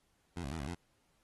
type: tone with pitch steps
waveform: 15% pulse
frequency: 86.8 / 67.9 / 81.3 / 68.2 / 86.5 Hz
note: F2 / C#2 / E2 / C#2 / F2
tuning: -10 / -35 / -23 / -28 / -16 cents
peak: -32 dBFS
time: 0.36-0.75 s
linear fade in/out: 10 ms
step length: 78 ms
effects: pink hiss -75 dBFS RMS until 1.23 s + AAC 32 kbps